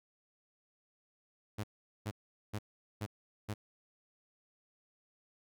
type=tone bursts; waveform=sawtooth; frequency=105.1 Hz; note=G#2; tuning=21 cents sharp; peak=-32 dBFS; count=5; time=1.58-3.54 s; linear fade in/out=10 ms; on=56 ms; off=420 ms; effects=none